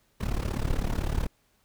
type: noise with amplitude modulation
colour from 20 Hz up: brown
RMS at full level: -24 dBFS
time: 0.2-1.27 s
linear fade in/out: 10 ms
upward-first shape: sine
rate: 35.9 Hz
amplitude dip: 85%
effects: pink hiss -68 dBFS RMS until 1.64 s